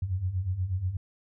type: beating tone pair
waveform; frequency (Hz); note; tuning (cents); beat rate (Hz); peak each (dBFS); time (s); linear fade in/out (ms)
sine; 87 / 95.3; F2 / G2; -6 / -48; 8.3; -33 / -28; 0.02-0.97; 5
effects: none